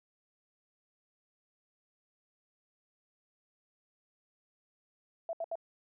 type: tone bursts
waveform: sine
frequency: 665 Hz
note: E5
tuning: 15 cents sharp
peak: -33 dBFS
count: 3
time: 5.29-5.555 s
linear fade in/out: 2 ms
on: 41 ms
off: 71 ms
effects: none